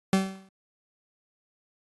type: tone with exponential decay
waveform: 40% pulse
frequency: 191.8 Hz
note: G3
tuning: 37 cents flat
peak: -16 dBFS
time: 0.13-0.49 s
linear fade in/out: 2 ms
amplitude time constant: 77 ms
effects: AAC 32 kbps